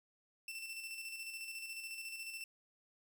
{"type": "tone with tremolo", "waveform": "sawtooth", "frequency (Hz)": 2680, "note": "E7", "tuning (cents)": 28, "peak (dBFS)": -39, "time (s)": [0.48, 2.44], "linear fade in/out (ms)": 2, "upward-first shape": "square", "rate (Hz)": 14, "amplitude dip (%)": 40, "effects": ["12-bit"]}